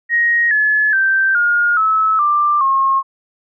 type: tone with pitch steps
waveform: sine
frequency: 1879 / 1713.1 / 1561.9 / 1424 / 1298.3 / 1183.7 / 1079.2 Hz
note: A#6 / A6 / G6 / F6 / E6 / D6 / C#6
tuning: +13 / -47 / -7 / +33 / -27 / +13 / -47 cents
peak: -11 dBFS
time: 0.09-3.03 s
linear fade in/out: 50 ms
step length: 420 ms
effects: none